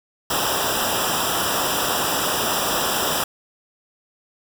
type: noise with comb filter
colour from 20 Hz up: pink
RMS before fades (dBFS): -22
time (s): 0.3-3.24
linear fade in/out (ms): 5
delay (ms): 0.46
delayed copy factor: -1
effects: none